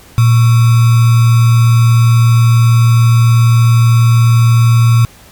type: tone with sample-and-hold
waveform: sine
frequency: 116.54 Hz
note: A#2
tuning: in tune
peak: -4 dBFS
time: 0.18-5.05 s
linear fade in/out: 0 ms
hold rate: 1225 Hz
effects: pink hiss -40 dBFS RMS until 5.31 s + MP3 96 kbps